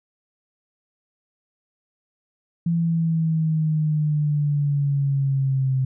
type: exponential sweep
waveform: sine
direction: down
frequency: 169.3 to 130.81 Hz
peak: -18 dBFS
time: 2.66-5.85 s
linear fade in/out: 5 ms
effects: none